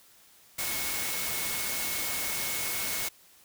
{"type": "tone in noise", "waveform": "sine", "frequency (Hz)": 2190, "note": "C#7", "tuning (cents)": -22, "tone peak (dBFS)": -39, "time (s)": [0.58, 3.09], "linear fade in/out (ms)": 10, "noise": "white", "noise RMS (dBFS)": -32, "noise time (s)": [0.58, 3.09], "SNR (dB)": -10, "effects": ["white hiss -58 dBFS RMS until 3.44 s"]}